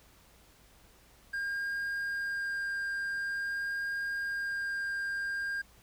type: tone with vibrato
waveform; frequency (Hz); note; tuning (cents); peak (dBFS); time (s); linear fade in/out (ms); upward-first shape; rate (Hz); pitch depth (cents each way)
triangle; 1607; G6; +43; -30; 1.33-5.62; 10; sine; 0.47; 8
effects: added 56 Hz sine -64 dBFS peak until 5.82 s + pink hiss -61 dBFS RMS until 5.82 s